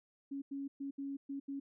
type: tone bursts at uneven times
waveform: sine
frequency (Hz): 277.2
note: C#4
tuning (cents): 0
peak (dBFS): -38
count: 6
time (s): 0.31-0.42 / 0.51-0.68 / 0.8-0.91 / 0.98-1.17 / 1.29-1.4 / 1.48-1.6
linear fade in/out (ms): 10
effects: none